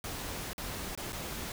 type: noise with dropouts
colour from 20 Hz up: pink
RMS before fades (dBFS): -39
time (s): 0.04-1.52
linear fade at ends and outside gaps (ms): 1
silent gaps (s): 0.532-0.58 / 0.951-0.975 / 1.123-1.129
effects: none